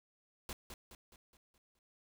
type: noise with echo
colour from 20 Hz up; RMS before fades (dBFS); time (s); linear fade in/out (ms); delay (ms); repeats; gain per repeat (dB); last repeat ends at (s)
pink; -43; 0.49-0.53; 2; 210; 6; -6; 1.79
effects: none